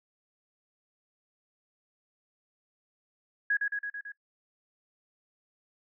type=tone with echo; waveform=sine; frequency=1661.2 Hz; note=G#6; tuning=in tune; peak=-23 dBFS; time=3.5-3.57 s; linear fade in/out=5 ms; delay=110 ms; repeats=5; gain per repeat=-3 dB; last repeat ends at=4.12 s; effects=noise-tail reverb RT60 0.1 s tail -20 dB re dry